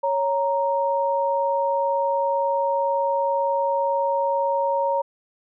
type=tone pair together; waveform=sine; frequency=554.4 / 932.4 Hz; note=C#5 / A#5; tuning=0 / 0 cents; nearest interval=major sixth; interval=900 cents; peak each=-22 dBFS; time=0.03-5.02 s; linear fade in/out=10 ms; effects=none